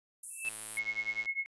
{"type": "high-pass noise", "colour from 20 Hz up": "pink", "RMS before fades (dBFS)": -39, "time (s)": [0.23, 0.79], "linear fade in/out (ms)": 5, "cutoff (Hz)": 8900, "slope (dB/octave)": 48}
{"type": "tone with exponential growth", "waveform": "sine", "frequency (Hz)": 2637, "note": "E7", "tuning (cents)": 0, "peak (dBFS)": -28, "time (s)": [0.3, 0.49], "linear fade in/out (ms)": 5, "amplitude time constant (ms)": 41}
{"type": "click train", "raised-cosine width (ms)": 0.2, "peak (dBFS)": -31, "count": 89, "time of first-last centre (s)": [0.45, 1.257], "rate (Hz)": 109}
{"type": "tone with tremolo", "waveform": "sine", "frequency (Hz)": 2176, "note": "C#7", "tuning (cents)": -33, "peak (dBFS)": -28, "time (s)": [0.77, 1.46], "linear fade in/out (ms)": 0, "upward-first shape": "triangle", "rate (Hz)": 10, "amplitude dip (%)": 100}
{"effects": ["resampled to 24000 Hz"]}